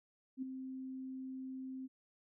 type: tone with ADSR envelope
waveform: sine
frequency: 261.6 Hz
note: C4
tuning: in tune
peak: -35 dBFS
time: 0.37-1.88 s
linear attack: 53 ms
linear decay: 9 ms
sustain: -7 dB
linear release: 28 ms
effects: none